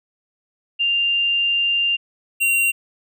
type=tone pair in turn; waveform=sine / square; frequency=2792 / 2758 Hz; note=F7 / F7; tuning=-1 / -22 cents; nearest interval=unison; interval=21 cents; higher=first; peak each=-16 dBFS; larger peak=neither; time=0.79-1.97 / 2.4-2.72 s; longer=first; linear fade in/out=20 ms; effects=none